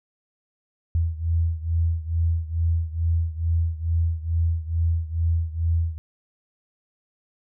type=beating tone pair; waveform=sine; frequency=82.2 / 84.5 Hz; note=E2 / E2; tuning=-4 / +43 cents; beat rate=2.3 Hz; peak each=-22 / -25 dBFS; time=0.95-5.98 s; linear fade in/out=0 ms; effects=none